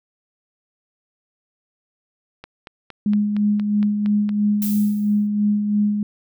click train, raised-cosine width 0.3 ms, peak -20 dBFS, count 9, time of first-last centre 2.44-4.292 s, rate 4.32 Hz
sine tone with tremolo, 207.7 Hz, G#3, in tune, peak -14 dBFS, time 3.06-6.03 s, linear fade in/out 2 ms, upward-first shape sine, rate 3 Hz, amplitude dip 45%
violet noise with exponential decay, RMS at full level -25 dBFS, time 4.62-5.27 s, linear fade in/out 1 ms, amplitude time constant 140 ms
effects none

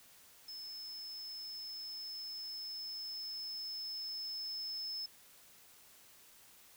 triangle tone with level ramp, 5230 Hz, E8, 15 cents flat, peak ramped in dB -43 to -36 dBFS, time 0.48-5.06 s, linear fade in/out 5 ms, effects tanh soft clip ceiling -35 dBFS + white hiss -61 dBFS RMS until 6.76 s

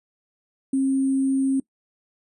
sine tone with sample-and-hold, 268.6 Hz, C4, 46 cents sharp, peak -18 dBFS, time 0.73-1.6 s, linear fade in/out 5 ms, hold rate 8820 Hz, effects noise-tail reverb RT60 0.1 s tail -22 dB re dry + resampled to 32000 Hz

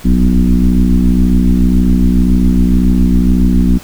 sine tone with frequency modulation, 120.2 Hz, B2, 46 cents flat, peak -6 dBFS, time 0.04-3.79 s, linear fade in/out 20 ms, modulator 61.9 Hz, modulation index 2.4, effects pink hiss -35 dBFS RMS until 3.83 s

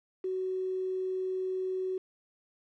sine tone with quantisation, 373.9 Hz, F#4, 18 cents sharp, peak -30 dBFS, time 0.24-1.98 s, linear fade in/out 5 ms, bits 8, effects low-pass 2000 Hz 12 dB/octave

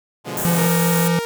10% pulse chord, B diminished seventh, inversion none, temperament equal, 123.47 / 146.83 / 174.61 / 207.7 Hz, B2 / D3 / F3 / Ab3, 0 / 0 / 0 / 0 cents, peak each -23 dBFS, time 0.24-0.7 s, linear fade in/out 50 ms
white band-stop noise, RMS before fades -25 dBFS, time 0.37-1.08 s, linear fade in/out 2 ms, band 1800 to 6300 Hz, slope 48 dB/octave
square tone with vibrato, 170 Hz, F3, 46 cents flat, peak -17 dBFS, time 0.45-1.19 s, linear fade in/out 0 ms, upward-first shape sine, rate 5.2 Hz, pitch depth 8 cents each way
sawtooth tone, 466.2 Hz, A#4, in tune, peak -19 dBFS, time 0.58-1.25 s, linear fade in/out 0 ms
effects none

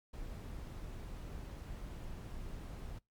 brown noise, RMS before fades -45 dBFS, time 0.13-2.99 s, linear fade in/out 10 ms, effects noise-tail reverb RT60 0.2 s tail -25 dB re dry + MP3 96 kbps

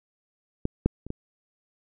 clicks, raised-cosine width 3 ms, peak -12 / -7 / -26 / -18 dBFS, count 4, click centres 0.654 / 0.86 / 1.066 / 1.104 s, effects none

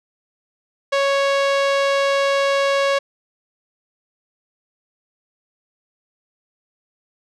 sawtooth tone with low-pass filter, 554.4 Hz, C#5, in tune, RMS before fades -18 dBFS, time 0.92-2.99 s, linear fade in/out 10 ms, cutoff 4700 Hz, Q 0.84, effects none

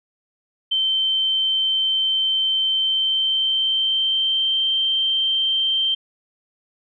sine tone with pitch glide, 3105 to 3136 Hz, G7 to G7, -17 to 0 cents, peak -17 dBFS, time 0.71-5.95 s, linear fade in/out 10 ms, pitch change +17 cents, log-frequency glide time 2.73-4.69 s, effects none

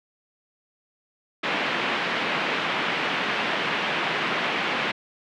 white band-pass noise, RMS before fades -26 dBFS, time 1.43-4.92 s, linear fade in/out 10 ms, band 160 to 2900 Hz, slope 24 dB/octave, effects none

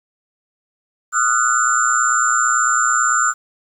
sine tone cluster, 1224 / 1353 / 1471 / 7240 Hz, D#6 / E6 / F#6 / A8, -29 / +45 / -11 / +48 cents, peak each -19 dBFS, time 1.12-3.34 s, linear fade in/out 50 ms, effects 8-bit

